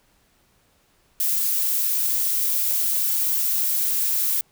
violet noise with high-pass filter sweep, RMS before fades -22 dBFS, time 1.2-4.41 s, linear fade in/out 2 ms, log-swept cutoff 210 to 1200 Hz, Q 1.2, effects pink hiss -62 dBFS RMS until 4.51 s

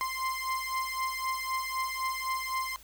30% pulse beating tone pair, 1043 / 1046.9 Hz, C6 / C6, -6 / +1 cents, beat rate 3.9 Hz, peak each -31 dBFS, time 0.01-2.76 s, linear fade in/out 0 ms, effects added 50 Hz sine -56 dBFS peak until 2.83 s + white hiss -55 dBFS RMS until 2.83 s

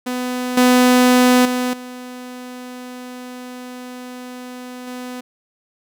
sawtooth tone with level steps, 250 Hz, B3, 21 cents sharp, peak -17 / -6 / -14 / -27 / -24 dBFS, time 0.06-5.21 s, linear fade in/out 10 ms, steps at 0.57 / 1.45 / 1.73 / 4.87 s, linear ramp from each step 5 ms, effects none

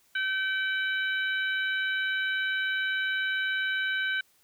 harmonic tone with a mistuned harmonic, 770 Hz, G5, 31 cents flat, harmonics 2 / 3 / 4 / 5, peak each -27 / -37 / -36 / -40 dBFS, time 0.15-4.21 s, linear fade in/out 5 ms, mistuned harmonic 4, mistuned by -44 cents, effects white hiss -65 dBFS RMS until 4.43 s

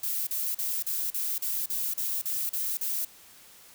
violet noise bursts, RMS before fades -30 dBFS, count 11, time 0.03-3.05 s, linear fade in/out 5 ms, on 240 ms, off 38 ms, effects white hiss -53 dBFS RMS until 3.74 s

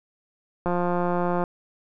click train, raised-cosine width 1 ms, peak -12 dBFS, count 138, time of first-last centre 0.66-1.438 s, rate 176 Hz, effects none

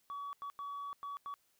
sine tone bursts at uneven times, 1134 Hz, C#6, 39 cents sharp, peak -38 dBFS, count 5, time 0.1-0.33 / 0.42-0.5 / 0.59-0.93 / 1.03-1.17 / 1.26-1.34 s, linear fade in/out 0 ms, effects tanh soft clip ceiling -38 dBFS + white hiss -74 dBFS RMS until 1.59 s

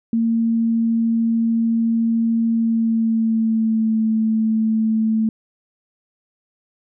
sine tone with pitch glide, 228.4 to 220.6 Hz, A#3 to A3, -35 to +5 cents, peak -15 dBFS, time 0.13-5.29 s, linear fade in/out 2 ms, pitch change -60 cents, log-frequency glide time 2.5-3.99 s, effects none

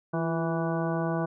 harmonic tone with a mistuned harmonic, 164.3 Hz, E3, 5 cents flat, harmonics 1 / 2 / 3 / 4 / 5 / 6 / 7 / 9, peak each -29 / -32 / -36 / -33 / -38 / -39 / -39 / -40 dBFS, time 0.13-1.26 s, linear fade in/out 10 ms, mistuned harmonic 2, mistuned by +45 cents, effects none

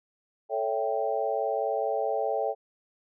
sine chord, A dominant seventh, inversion none, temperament equal with one note detuned, 440 / 560.2 / 659.3 / 784 Hz, A4 / C#5 / E5 / G5, 0 / +18 / 0 / 0 cents, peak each -31 dBFS, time 0.49-2.55 s, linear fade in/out 50 ms, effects none

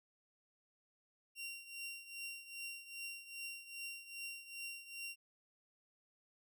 sawtooth tone with tremolo, 2757 Hz, F7, 23 cents flat, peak -39 dBFS, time 1.35-5.16 s, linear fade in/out 50 ms, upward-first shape triangle, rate 2.5 Hz, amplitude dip 80%, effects none

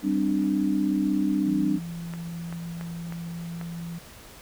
sine chord, G suspended fourth, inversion none, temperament equal with one note detuned, 196 / 261.6 / 298.1 Hz, G3 / C4 / D4, 0 / 0 / +26 cents, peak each -26 / -28 / -24 dBFS, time 0.02-1.8 s, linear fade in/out 50 ms
sine tone, 169.1 Hz, E3, 44 cents sharp, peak -32 dBFS, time 1.46-3.99 s, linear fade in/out 10 ms
clicks, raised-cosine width 0.5 ms, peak -24 dBFS, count 5, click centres 2.137 / 2.526 / 2.811 / 3.124 / 3.613 s
effects pink hiss -47 dBFS RMS until 4.41 s

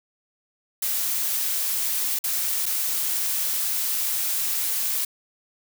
blue noise with dropouts, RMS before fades -25 dBFS, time 0.82-5.05 s, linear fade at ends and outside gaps 5 ms, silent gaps 2.19-2.239 / 2.658-2.662 s, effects none

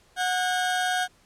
30% pulse tone pair together, 733 / 1616.3 Hz, F#5 / G#6, -16 / -47 cents, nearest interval octave + major second, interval 1369 cents, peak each -22 / -26 dBFS, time 0.16-1.08 s, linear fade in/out 50 ms, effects pink hiss -60 dBFS RMS until 1.25 s + low-pass 10000 Hz 12 dB/octave

